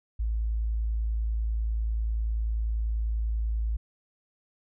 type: tone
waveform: sine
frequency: 55.1 Hz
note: A1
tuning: 3 cents sharp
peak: -25 dBFS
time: 0.19-3.77 s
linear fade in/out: 10 ms
effects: none